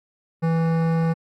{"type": "tone with hard clipping", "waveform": "sine", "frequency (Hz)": 164.2, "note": "E3", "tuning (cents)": -6, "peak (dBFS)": -20, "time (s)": [0.42, 1.14], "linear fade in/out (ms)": 20, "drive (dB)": 16, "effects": ["AAC 64 kbps"]}